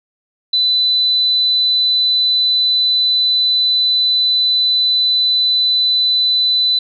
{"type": "tone", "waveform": "sine", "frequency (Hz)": 4000, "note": "B7", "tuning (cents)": 21, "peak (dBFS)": -11, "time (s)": [0.53, 6.79], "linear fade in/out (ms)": 5, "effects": []}